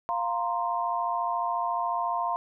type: chord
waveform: sine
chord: F suspended fourth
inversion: none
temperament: equal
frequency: 698.5 / 932.3 / 1046.5 Hz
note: F5 / Bb5 / C6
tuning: 0 / 0 / 0 cents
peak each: -30 dBFS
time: 0.09-2.36 s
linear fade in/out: 0 ms
effects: none